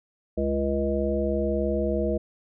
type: harmonic tone with a mistuned harmonic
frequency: 69.3 Hz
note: C#2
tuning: in tune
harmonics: 1 / 3 / 5 / 7 / 9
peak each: -29 / -29 / -29 / -29 / -29 dBFS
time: 0.37-2.18 s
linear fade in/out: 10 ms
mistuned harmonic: 5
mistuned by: -16 cents
effects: none